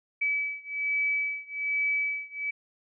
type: beating tone pair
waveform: sine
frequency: 2292 / 2293.2 Hz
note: D7 / D7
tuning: -43 / -42 cents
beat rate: 1.2 Hz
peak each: -29 / -30 dBFS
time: 0.21-2.51 s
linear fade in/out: 10 ms
effects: none